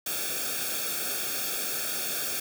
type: noise with comb filter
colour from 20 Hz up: white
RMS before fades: -31 dBFS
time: 0.06-2.4 s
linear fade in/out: 5 ms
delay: 1 ms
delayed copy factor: -0.9
effects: none